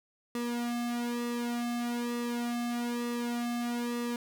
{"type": "tone with flanger", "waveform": "sawtooth", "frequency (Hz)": 239.1, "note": "A#3", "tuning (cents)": 44, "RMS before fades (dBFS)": -33, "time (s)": [0.35, 4.16], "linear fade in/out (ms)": 2, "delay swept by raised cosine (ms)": [1.3, 2.12], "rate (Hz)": 1.1, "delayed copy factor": -0.9, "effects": []}